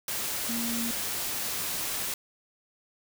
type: tone in noise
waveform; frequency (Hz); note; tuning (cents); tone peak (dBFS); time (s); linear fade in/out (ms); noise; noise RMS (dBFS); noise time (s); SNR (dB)
sine; 233.1; A#3; 0; -31; 0.49-0.91; 2; white; -32; 0.08-2.14; -2
effects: none